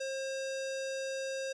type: tone with low-pass filter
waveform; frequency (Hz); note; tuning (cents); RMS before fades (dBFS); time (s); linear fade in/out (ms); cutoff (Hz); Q
square; 535; C5; +38; -37; 0-1.53; 10; 6400; 2.1
effects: none